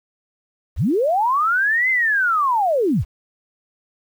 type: linear two-way sweep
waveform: sine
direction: up then down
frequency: 35.59 to 2093 to 35.59 Hz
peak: -15 dBFS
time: 0.76-3.05 s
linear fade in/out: 50 ms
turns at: 1.9 s
effects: 8-bit